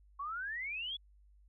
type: exponential sweep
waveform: sine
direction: up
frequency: 1088 to 3457 Hz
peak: -37 dBFS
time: 0.19-0.97 s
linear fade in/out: 10 ms
effects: added 50 Hz sine -60 dBFS peak until 1.48 s